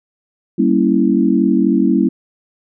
sine chord, G diminished seventh, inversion none, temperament equal with one note detuned, 194.64 / 233.1 / 277.2 / 329.6 Hz, G3 / Bb3 / Db4 / Fb4, -12 / 0 / 0 / 0 cents, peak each -16 dBFS, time 0.58-2.09 s, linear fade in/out 10 ms, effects none

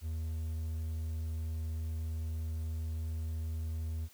triangle tone, 80.1 Hz, E2, 49 cents flat, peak -32 dBFS, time 0.01-4.09 s, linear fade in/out 50 ms, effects white hiss -61 dBFS RMS until 4.13 s

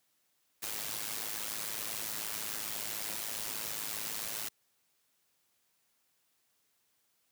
white noise with amplitude modulation, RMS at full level -35 dBFS, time 0.62-4.49 s, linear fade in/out 10 ms, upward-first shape sine, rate 107 Hz, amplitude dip 75%, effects white hiss -75 dBFS RMS until 7.31 s + high-pass 80 Hz 12 dB/octave

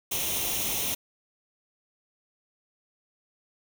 white noise with comb filter, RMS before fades -29 dBFS, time 0.11-0.95 s, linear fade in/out 10 ms, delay 0.32 ms, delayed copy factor +0.65, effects none

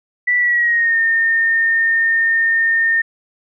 sine tone with pitch glide, 1966 to 1823.8 Hz, B6 to A#6, -8 to -38 cents, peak -12 dBFS, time 0.27-3.02 s, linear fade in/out 10 ms, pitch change -130 cents, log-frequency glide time 0.37-0.98 s, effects none

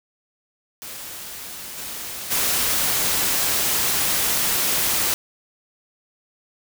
white noise with level steps, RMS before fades -35 / -32 / -21 dBFS, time 0.82-5.14 s, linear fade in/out 0 ms, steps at 1.77 / 2.3 s, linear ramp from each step 20 ms, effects none

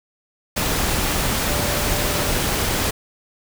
sine tone in noise, 587.3 Hz, D5, in tune, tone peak -30 dBFS, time 1.47-2.32 s, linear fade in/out 10 ms, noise pink, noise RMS -21 dBFS, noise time 0.56-2.91 s, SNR -12 dB, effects none

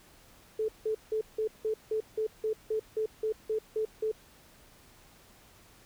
sine tone bursts, 435.8 Hz, A4, 17 cents flat, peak -27 dBFS, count 14, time 0.59-4.116 s, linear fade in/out 5 ms, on 94 ms, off 170 ms, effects pink hiss -58 dBFS RMS until 5.85 s

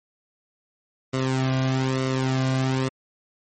sawtooth tone with flanger, 131.3 Hz, C3, 6 cents sharp, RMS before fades -23 dBFS, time 1.13-2.89 s, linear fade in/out 10 ms, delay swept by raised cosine 1.2 to 2.3 ms, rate 1.1 Hz, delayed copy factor -0.8, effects MP3 32 kbps

